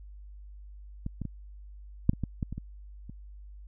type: clicks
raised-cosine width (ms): 5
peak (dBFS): -21 / -21 / -22 / -8 / -23 / -17 / -18 / -24 / -24 / -29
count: 10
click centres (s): 1.064 / 1.217 / 1.253 / 2.094 / 2.134 / 2.237 / 2.428 / 2.526 / 2.58 / 3.096
effects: added 50 Hz sine -44 dBFS peak until 3.67 s